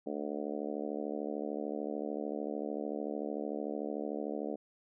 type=harmonic tone; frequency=73.42 Hz; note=D2; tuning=in tune; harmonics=3 / 4 / 5 / 6 / 7 / 8 / 9 / 10; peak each=-42 / -40 / -46 / -41 / -43 / -44 / -47 / -49 dBFS; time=0.06-4.56 s; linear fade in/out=10 ms; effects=none